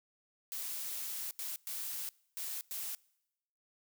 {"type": "noise bursts at uneven times", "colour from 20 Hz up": "blue", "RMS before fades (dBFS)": -40, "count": 5, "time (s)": [[0.52, 1.31], [1.39, 1.56], [1.67, 2.09], [2.37, 2.61], [2.71, 2.95]], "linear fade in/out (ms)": 0, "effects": ["noise-tail reverb RT60 0.9 s tail -25 dB re dry"]}